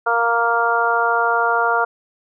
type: harmonic tone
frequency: 233.1 Hz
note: A#3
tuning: in tune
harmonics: 2 / 3 / 4 / 5 / 6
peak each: -23 / -21 / -21 / -23 / -19 dBFS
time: 0.06-1.85 s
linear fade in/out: 10 ms
effects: none